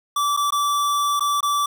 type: tone with dropouts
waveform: square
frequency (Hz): 1160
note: D6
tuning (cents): -22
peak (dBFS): -19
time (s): 0.16-1.66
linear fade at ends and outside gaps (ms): 5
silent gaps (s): 0.366-0.372 / 0.506-0.522 / 1.196-1.206 / 1.407-1.428
effects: none